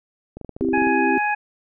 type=clicks; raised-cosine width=2 ms; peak=-21 dBFS; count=12; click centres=0.37 / 0.413 / 0.447 / 0.493 / 0.565 / 0.609 / 0.648 / 0.687 / 0.731 / 0.777 / 0.821 / 0.871 s
type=chord; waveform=sine; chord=C major; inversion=none; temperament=equal; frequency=261.6 / 329.6 / 392 Hz; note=C4 / E4 / G4; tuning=0 / 0 / 0 cents; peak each=-22 / -23 / -23 dBFS; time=0.61-1.18 s; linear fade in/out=0 ms
type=harmonic tone; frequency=835 Hz; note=G#5; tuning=9 cents sharp; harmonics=1 / 2 / 3; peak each=-21 / -24 / -26 dBFS; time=0.73-1.35 s; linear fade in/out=10 ms
effects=none